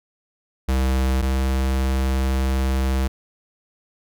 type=tone pair in turn; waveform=square; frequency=65.41 / 65.9 Hz; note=C2 / C2; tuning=0 / +13 cents; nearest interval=unison; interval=13 cents; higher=second; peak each=-18 / -19 dBFS; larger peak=first; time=0.68-1.22 / 1.22-3.08 s; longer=second; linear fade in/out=10 ms; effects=none